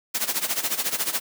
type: noise with tremolo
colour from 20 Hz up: white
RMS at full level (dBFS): -23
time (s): 0.14-1.2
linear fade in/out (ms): 10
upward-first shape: sine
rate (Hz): 14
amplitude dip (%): 80
effects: high-pass 200 Hz 12 dB/octave